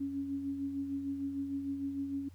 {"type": "tone with tremolo", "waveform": "sine", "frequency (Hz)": 277.2, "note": "C#4", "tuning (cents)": 0, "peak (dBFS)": -32, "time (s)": [0, 2.29], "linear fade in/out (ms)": 10, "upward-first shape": "sine", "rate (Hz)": 6.6, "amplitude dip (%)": 45, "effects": ["added 89 Hz sine -51 dBFS peak until 2.34 s", "pink hiss -68 dBFS RMS until 2.34 s"]}